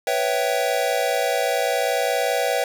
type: chord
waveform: square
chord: C# half-diminished seventh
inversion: third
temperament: equal with one note detuned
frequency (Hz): 493.9 / 554.4 / 659.3 / 768.7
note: B4 / C#5 / E5 / G5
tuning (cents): 0 / 0 / 0 / -34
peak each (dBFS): -26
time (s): 0.07-2.64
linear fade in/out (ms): 2
effects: 8-bit